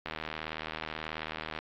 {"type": "click train", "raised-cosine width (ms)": 0.3, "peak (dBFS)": -19, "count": 121, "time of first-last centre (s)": [0.06, 1.589], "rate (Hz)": 78.5, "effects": ["low-pass 4000 Hz 12 dB/octave", "AAC 64 kbps"]}